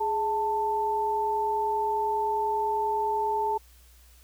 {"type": "tone pair together", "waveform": "sine", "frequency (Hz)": [417.7, 885], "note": ["G#4", "A5"], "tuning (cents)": [10, 10], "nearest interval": "octave + minor second", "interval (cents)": 1300, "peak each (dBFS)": [-30, -25], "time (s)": [0, 3.58], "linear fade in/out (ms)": 10, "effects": ["added 60 Hz sine -53 dBFS peak until 4.23 s", "white hiss -59 dBFS RMS until 4.23 s"]}